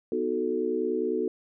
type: chord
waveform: sine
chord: B dominant seventh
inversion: none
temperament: equal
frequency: 246.9 / 311.1 / 370 / 440 Hz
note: B3 / D#4 / F#4 / A4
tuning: 0 / 0 / 0 / 0 cents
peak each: -33 / -33 / -29 / -29 dBFS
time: 0.12-1.28 s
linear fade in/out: 2 ms
effects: none